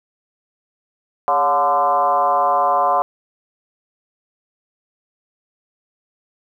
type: tone with frequency modulation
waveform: sine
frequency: 874 Hz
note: A5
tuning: 12 cents flat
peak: -13 dBFS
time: 1.28-3.02 s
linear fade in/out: 0 ms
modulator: 155 Hz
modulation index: 1.9
effects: 9-bit